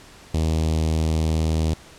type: tone with notch filter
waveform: sawtooth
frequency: 79.4 Hz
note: D#2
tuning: 36 cents sharp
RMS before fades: -21 dBFS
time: 0.34-1.74 s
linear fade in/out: 5 ms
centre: 1500 Hz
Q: 0.54
effects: pink hiss -46 dBFS RMS until 1.98 s + low-pass 9000 Hz 12 dB/octave